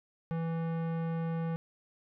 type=tone with tanh clipping; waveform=sine; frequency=164.81 Hz; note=E3; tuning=in tune; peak=-33 dBFS; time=0.31-1.56 s; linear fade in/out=0 ms; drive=18 dB; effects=none